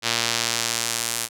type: tone with band-pass filter sweep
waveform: sawtooth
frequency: 116.54 Hz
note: A#2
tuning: in tune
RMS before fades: -25 dBFS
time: 0.02-1.29 s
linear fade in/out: 50 ms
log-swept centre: 4300 to 9400 Hz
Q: 1
effects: none